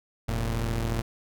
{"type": "tone pair together", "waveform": "sawtooth", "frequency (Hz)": [42.85, 114.5], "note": ["F1", "A#2"], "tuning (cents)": [-32, -31], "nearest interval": "octave + perfect fourth", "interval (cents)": 1701, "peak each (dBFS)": -25, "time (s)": [0.28, 1.02], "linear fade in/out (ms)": 10, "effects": []}